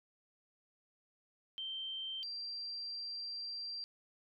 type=tone pair in turn; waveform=sine; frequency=3129 / 4719 Hz; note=G7 / D8; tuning=-4 / +7 cents; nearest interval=perfect fifth; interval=711 cents; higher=second; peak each=-39 / -40 dBFS; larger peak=first; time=1.58-2.23 / 2.23-3.84 s; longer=second; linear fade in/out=0 ms; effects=none